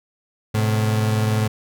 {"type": "tone pair together", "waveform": "35% pulse", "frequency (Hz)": [108.3, 128.55], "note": ["A2", "C3"], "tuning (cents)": [-27, -30], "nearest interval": "minor third", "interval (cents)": 297, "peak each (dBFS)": [-16, -25], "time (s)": [0.54, 1.48], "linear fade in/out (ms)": 10, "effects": []}